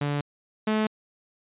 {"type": "tone pair in turn", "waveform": "sawtooth", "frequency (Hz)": [144.8, 216.1], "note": ["D3", "A3"], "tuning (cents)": [-24, -31], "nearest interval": "perfect fifth", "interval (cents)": 693, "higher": "second", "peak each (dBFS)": [-21, -18], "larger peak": "second", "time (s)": [[0.01, 0.21], [0.67, 0.87]], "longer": "neither", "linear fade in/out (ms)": 5, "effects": ["resampled to 8000 Hz"]}